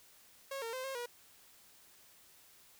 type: tone with pitch steps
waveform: sawtooth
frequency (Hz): 546 / 457.7 / 517 / 537 / 482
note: C#5 / A#4 / C5 / C5 / B4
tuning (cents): -26 / -32 / -21 / +45 / -42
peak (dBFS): -35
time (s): 0.51-1.06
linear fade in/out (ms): 5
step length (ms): 110
effects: white hiss -62 dBFS RMS until 2.79 s